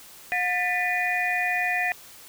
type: tone cluster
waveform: sine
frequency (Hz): 721 / 1779 / 1985 / 2447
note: F#5 / A6 / B6 / D#7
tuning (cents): -45 / +19 / +8 / -29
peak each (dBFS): -28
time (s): 0.32-1.92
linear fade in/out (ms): 0
effects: white hiss -47 dBFS RMS until 2.28 s